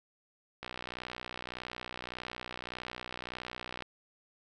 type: click train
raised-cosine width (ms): 0.3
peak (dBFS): -23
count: 198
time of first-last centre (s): 0.63-3.823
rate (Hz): 61.7
effects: none